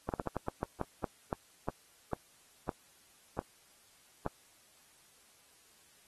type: slowing click train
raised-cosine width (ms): 1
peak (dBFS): -19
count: 15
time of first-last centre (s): 0.09-4.264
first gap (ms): 48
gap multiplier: 1.25
effects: white hiss -64 dBFS RMS until 6.07 s + AAC 32 kbps